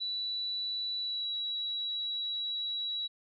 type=tone with pitch glide; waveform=sine; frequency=3951 to 3897 Hz; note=B7 to B7; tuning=0 to -24 cents; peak=-32 dBFS; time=0-3.08 s; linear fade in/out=20 ms; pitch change=-24 cents; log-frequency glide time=0.99-1.3 s; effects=none